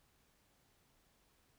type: silence
effects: pink hiss -73 dBFS RMS until 1.58 s